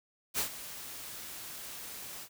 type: noise with ADSR envelope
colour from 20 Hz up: white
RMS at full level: -30 dBFS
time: 0.34-2.29 s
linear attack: 45 ms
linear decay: 100 ms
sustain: -14 dB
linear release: 68 ms
effects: none